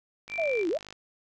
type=click train; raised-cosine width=0.2 ms; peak=-26 dBFS; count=34; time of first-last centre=0.28-0.926 s; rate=51.1 Hz
type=tone; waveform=sine; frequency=2349 Hz; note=D7; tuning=in tune; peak=-31 dBFS; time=0.29-0.65 s; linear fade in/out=50 ms
type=linear two-way sweep; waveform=sine; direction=down then up; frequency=689 to 311.1 to 689 Hz; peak=-25 dBFS; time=0.38-0.78 s; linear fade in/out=10 ms; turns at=0.69 s
effects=none